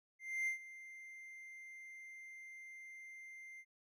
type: tone with ADSR envelope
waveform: triangle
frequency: 2093 Hz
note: C7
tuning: in tune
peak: -32 dBFS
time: 0.19-3.65 s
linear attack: 280 ms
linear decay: 110 ms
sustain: -17 dB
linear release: 54 ms
effects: none